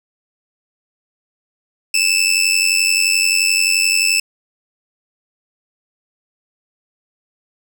20% pulse tone with amplitude modulation, 2637 Hz, E7, in tune, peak -5 dBFS, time 1.94-4.2 s, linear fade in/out 5 ms, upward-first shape sine, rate 91.5 Hz, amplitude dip 75%, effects none

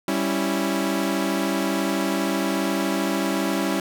sawtooth chord, C# diminished, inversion second, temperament equal, 196 / 277.2 / 329.6 Hz, G3 / C#4 / E4, 0 / 0 / 0 cents, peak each -22 dBFS, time 0.08-3.8 s, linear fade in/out 2 ms, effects none

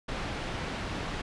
pink low-pass noise, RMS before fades -35 dBFS, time 0.08-1.22 s, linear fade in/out 10 ms, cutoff 3500 Hz, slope 12 dB/octave, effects resampled to 24000 Hz

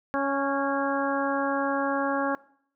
harmonic tone with a mistuned harmonic, 277.3 Hz, C#4, 1 cent sharp, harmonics 1 / 2 / 3 / 4 / 5 / 6, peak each -29 / -29 / -31 / -31 / -34 / -34 dBFS, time 0.14-2.35 s, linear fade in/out 0 ms, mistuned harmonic 6, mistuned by -22 cents, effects noise-tail reverb RT60 0.6 s tail -21 dB re dry

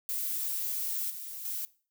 violet noise with level steps, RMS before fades -33 / -41 / -35 dBFS, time 0.09-1.65 s, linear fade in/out 0 ms, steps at 1.1 / 1.45 s, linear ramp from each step 2 ms, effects noise-tail reverb RT60 0.4 s tail -20 dB re dry

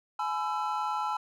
triangle tone cluster, 846 / 1005 / 1334 Hz, G#5 / B5 / E6, +32 / +30 / +20 cents, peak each -30 / -32 / -32 dBFS, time 0.19-1.17 s, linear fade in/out 5 ms, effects none

